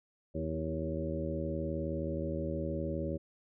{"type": "harmonic tone with a mistuned harmonic", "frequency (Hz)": 79.2, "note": "D#2", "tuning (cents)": 31, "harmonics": [1, 2, 3, 4, 5, 6, 7], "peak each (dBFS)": [-39, -39, -41, -40, -42, -47, -39], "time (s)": [0.34, 3.18], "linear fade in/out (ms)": 20, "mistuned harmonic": 4, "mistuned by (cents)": 35, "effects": []}